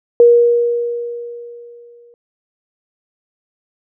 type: tone with exponential decay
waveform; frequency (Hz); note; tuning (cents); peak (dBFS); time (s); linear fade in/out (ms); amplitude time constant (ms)
sine; 475.1; A#4; +33; -3; 0.2-2.14; 1; 420
effects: none